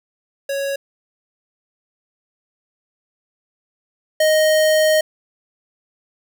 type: tone pair in turn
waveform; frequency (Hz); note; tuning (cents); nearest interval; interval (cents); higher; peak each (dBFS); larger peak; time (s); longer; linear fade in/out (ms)
square; 554.4 / 622.3; C#5 / D#5; 0 / 0; major second; 200; second; -21 / -13; second; 0.49-0.76 / 4.2-5.01; second; 5
effects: none